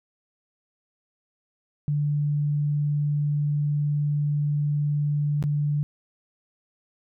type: tone with dropouts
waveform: sine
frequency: 146.83 Hz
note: D3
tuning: in tune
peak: -21 dBFS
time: 1.88-5.83 s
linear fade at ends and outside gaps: 0 ms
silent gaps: 5.426-5.439 s
effects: none